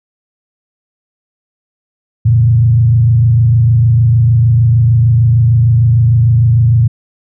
sine tone with frequency modulation, 116.3 Hz, A#2, 4 cents flat, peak -5 dBFS, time 2.25-6.88 s, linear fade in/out 10 ms, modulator 26.6 Hz, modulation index 0.67, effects none

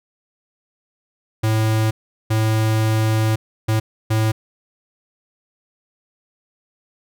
square tone bursts at uneven times, 109.9 Hz, A2, 2 cents flat, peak -16 dBFS, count 4, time 1.43-1.91 / 2.3-3.36 / 3.68-3.8 / 4.1-4.32 s, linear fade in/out 10 ms, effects none

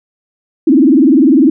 sine tone with vibrato, 286.2 Hz, D4, 45 cents flat, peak -4 dBFS, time 0.67-1.5 s, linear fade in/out 5 ms, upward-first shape sine, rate 20 Hz, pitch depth 270 cents each way, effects none

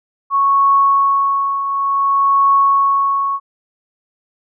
sine tone with tremolo, 1106 Hz, C#6, 4 cents flat, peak -8 dBFS, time 0.3-3.4 s, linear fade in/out 50 ms, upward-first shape triangle, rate 0.56 Hz, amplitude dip 65%, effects none

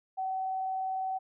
sine tone with vibrato, 759 Hz, F#5, 44 cents sharp, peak -30 dBFS, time 0.17-1.19 s, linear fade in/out 20 ms, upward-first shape triangle, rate 20 Hz, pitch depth 17 cents each way, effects none

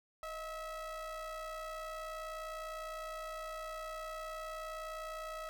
square ring-modulated tone, 329.6 Hz, E4, in tune, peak -39 dBFS, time 0.23-5.49 s, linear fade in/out 0 ms, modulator 959 Hz, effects none

